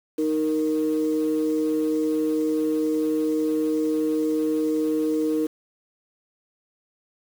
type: tone pair together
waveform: sine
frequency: 311.1 / 466.1 Hz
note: D#4 / A#4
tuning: 0 / 0 cents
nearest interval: perfect fifth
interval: 700 cents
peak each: -21 / -24 dBFS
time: 0.18-5.47 s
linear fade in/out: 10 ms
effects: tanh soft clip ceiling -14 dBFS + 7-bit